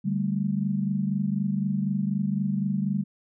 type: chord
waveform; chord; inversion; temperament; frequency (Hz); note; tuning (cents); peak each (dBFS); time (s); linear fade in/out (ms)
sine; D suspended fourth; none; equal; 146.83 / 196 / 220; D3 / G3 / A3; 0 / 0 / 0; -30 / -25 / -31; 0.04-3.04; 20
effects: none